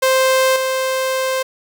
sawtooth tone with level steps, 523.3 Hz, C5, in tune, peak -8 / -13 dBFS, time 0.02-1.43 s, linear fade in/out 10 ms, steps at 0.56 s, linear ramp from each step 2 ms, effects none

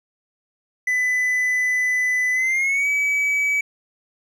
triangle tone with pitch glide, 2000 to 2284 Hz, B6 to D7, +21 to -49 cents, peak -16 dBFS, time 0.87-3.61 s, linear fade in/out 5 ms, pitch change +230 cents, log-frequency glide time 2.33-2.88 s, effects none

